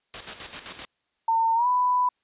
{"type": "noise with tremolo", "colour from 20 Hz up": "white", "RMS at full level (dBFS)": -33, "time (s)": [0.14, 0.85], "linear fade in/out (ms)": 0, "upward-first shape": "square", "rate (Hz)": 7.7, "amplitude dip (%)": 60}
{"type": "tone with pitch glide", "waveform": "sine", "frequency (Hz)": [906, 993.7], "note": ["A#5", "B5"], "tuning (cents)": [-50, 10], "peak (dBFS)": -19, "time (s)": [1.28, 2.09], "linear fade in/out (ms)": 5, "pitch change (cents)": 160, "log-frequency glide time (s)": [1.55, 1.67]}
{"effects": ["white hiss -74 dBFS RMS until 2.23 s", "resampled to 8000 Hz"]}